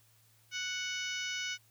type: harmonic tone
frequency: 740 Hz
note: F#5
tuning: in tune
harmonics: 2 / 3 / 4 / 5 / 6 / 7 / 8 / 9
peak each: -41 / -40 / -40 / -46 / -50 / -46 / -44 / -52 dBFS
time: 0.51-1.58 s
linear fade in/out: 50 ms
effects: added 111 Hz sine -67 dBFS peak until 1.7 s + white hiss -67 dBFS RMS until 1.7 s